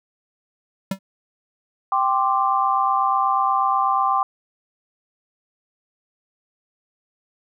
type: tone with exponential decay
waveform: square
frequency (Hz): 193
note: G3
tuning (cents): -27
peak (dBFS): -19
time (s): 0.91-0.99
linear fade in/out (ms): 5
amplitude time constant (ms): 17
type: chord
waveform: sine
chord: G suspended fourth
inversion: none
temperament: equal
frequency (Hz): 784 / 1046.5 / 1174.7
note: G5 / C6 / D6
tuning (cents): 0 / 0 / 0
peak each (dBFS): -21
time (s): 1.92-4.23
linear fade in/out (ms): 2
effects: none